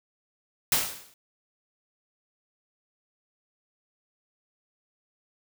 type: noise with exponential decay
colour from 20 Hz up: white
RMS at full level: -20 dBFS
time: 0.72-1.14 s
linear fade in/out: 2 ms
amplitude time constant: 90 ms
effects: none